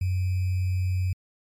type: tone with sample-and-hold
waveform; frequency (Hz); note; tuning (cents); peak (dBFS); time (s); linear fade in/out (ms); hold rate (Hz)
sine; 91.9; F#2; -11; -22; 0.01-1.13; 5; 2450
effects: MP3 64 kbps